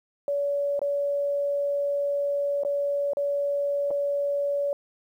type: tone with dropouts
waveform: sine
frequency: 569 Hz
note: C#5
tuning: 45 cents sharp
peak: -23 dBFS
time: 0.28-4.73 s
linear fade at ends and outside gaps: 1 ms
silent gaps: 0.793-0.816 / 2.635-2.649 / 3.134-3.17 / 3.906-3.911 s
effects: 10-bit